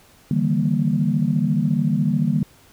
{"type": "chord", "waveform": "sine", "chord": "E half-diminished seventh", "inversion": "third", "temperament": "equal with one note detuned", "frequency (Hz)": [146.83, 160.96, 196, 233.1], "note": ["D3", "E3", "G3", "Bb3"], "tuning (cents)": [0, -41, 0, 0], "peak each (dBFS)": -22, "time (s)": [0.31, 2.43], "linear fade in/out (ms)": 2, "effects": ["tanh soft clip ceiling -6 dBFS", "pink hiss -52 dBFS RMS until 2.72 s"]}